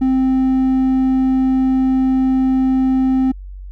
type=tone with hard clipping; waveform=sine; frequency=261.6 Hz; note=C4; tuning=in tune; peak=-13 dBFS; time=0.01-3.32 s; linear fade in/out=10 ms; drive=3 dB; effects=added 47 Hz sine -29 dBFS peak until 3.71 s